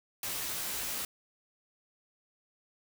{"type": "noise with comb filter", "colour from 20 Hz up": "white", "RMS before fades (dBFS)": -36, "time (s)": [0.23, 1.05], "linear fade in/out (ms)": 2, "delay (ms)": 13, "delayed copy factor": -0.65, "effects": []}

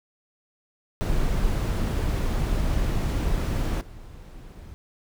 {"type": "noise with level steps", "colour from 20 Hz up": "brown", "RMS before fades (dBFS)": [-24, -42], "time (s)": [1.01, 4.74], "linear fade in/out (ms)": 0, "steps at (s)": 3.81, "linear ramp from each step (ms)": 2, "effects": []}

